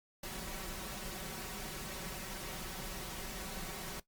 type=noise with comb filter; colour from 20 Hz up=pink; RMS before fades=-43 dBFS; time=0.23-4 s; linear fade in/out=5 ms; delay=5.3 ms; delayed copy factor=+0.75; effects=noise-tail reverb RT60 0.1 s tail -17 dB re dry + Opus 48 kbps